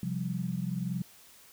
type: chord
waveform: sine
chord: C suspended fourth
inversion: none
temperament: equal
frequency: 130.81 / 174.61 / 196 Hz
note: C3 / F3 / G3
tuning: 0 / 0 / 0 cents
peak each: -36 / -33 / -36 dBFS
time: 0.03-1.02 s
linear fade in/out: 2 ms
effects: white hiss -56 dBFS RMS until 1.52 s